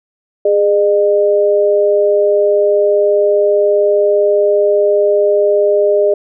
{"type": "tone pair together", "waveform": "sine", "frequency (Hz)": [411.3, 606.4], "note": ["G#4", "D#5"], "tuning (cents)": [-17, -45], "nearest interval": "perfect fifth", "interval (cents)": 672, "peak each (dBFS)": -11, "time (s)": [0.45, 6.14], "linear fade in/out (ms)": 5, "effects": []}